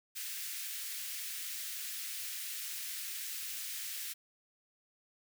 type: high-pass noise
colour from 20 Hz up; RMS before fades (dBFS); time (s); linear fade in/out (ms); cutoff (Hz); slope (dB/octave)
white; -41; 0.15-4.14; 20; 1700; 24
effects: none